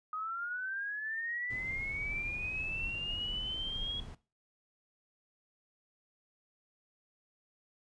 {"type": "linear sweep", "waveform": "sine", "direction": "up", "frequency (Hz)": [1244.5, 3327], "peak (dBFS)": -35, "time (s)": [0.13, 4], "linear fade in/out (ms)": 2}
{"type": "noise", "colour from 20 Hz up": "brown", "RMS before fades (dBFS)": -44, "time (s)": [1.5, 4.15], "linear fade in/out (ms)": 5}
{"effects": ["noise-tail reverb RT60 0.3 s tail -17 dB re dry", "resampled to 22050 Hz"]}